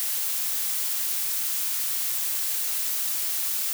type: noise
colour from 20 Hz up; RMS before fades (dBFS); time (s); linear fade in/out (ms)
blue; -27; 0-3.73; 0
effects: none